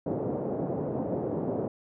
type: band-pass noise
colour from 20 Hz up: white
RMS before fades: -31 dBFS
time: 0.06-1.68 s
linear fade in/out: 5 ms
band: 110 to 580 Hz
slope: 24 dB/octave
effects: none